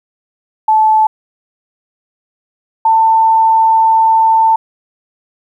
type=tone pair in turn; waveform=sine; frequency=870 / 892.9 Hz; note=A5 / A5; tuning=-20 / +25 cents; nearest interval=unison; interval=45 cents; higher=second; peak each=-6 dBFS; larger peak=neither; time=0.68-1.07 / 2.85-4.56 s; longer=second; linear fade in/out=5 ms; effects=8-bit